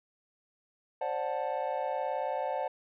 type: chord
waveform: triangle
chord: D dominant seventh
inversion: third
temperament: just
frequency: 528.6 / 587.3 / 734.2 / 881 Hz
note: C5 / D5 / F#5 / A5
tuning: +18 / 0 / -14 / +2 cents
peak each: -34 dBFS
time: 1.01-2.68 s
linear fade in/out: 5 ms
effects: resampled to 8000 Hz